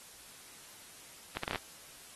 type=accelerating click train; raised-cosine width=0.3 ms; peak=-18 dBFS; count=7; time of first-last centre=1.37-1.558 s; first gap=64 ms; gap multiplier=0.7; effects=white hiss -53 dBFS RMS until 2.15 s + AAC 32 kbps